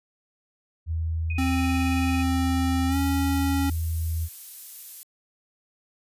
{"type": "tone", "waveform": "sine", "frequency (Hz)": 81.3, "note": "E2", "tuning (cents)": -23, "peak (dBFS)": -24, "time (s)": [0.86, 4.29], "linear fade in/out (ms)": 50}
{"type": "tone with tremolo", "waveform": "sine", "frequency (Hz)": 2494, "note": "D#7", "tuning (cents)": 3, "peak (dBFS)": -30, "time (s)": [1.3, 2.23], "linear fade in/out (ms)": 2, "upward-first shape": "triangle", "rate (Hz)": 18, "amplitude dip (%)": 80}
{"type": "tone with pitch glide", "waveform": "square", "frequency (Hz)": [263.6, 276.2], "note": ["C4", "C#4"], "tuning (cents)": [13, -6], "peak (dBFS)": -24, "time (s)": [1.38, 3.7], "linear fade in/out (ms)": 5, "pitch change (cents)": 81, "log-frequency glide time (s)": [2.88, 2.97]}
{"type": "noise", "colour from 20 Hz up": "violet", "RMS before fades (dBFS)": -38, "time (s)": [2.92, 5.03], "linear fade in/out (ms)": 0}
{"effects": ["resampled to 32000 Hz"]}